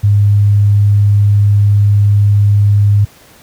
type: tone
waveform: sine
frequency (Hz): 102.3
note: G#2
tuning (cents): -26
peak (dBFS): -5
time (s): 0.03-3.05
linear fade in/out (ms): 10
effects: pink hiss -42 dBFS RMS until 3.42 s + high-pass 60 Hz 12 dB/octave